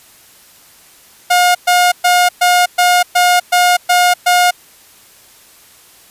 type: tone bursts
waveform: sawtooth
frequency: 715 Hz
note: F5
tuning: 41 cents sharp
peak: -4 dBFS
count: 9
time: 1.3-4.51 s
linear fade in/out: 10 ms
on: 250 ms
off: 120 ms
effects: white hiss -44 dBFS RMS until 6.1 s + resampled to 32000 Hz